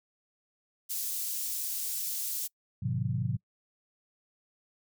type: high-pass noise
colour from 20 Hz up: white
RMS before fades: -34 dBFS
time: 0.89-2.48 s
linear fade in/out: 20 ms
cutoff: 5800 Hz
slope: 12 dB/octave
type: chord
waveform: sine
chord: G# diminished seventh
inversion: none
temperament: just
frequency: 103.83 / 124.59 / 149.51 / 179.41 Hz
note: G#2 / B2 / D3 / F3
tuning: 0 / +16 / +31 / +47 cents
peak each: -34 / -31 / -36 / -36 dBFS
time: 2.82-3.37 s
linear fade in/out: 10 ms
effects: noise-tail reverb RT60 0.1 s tail -26 dB re dry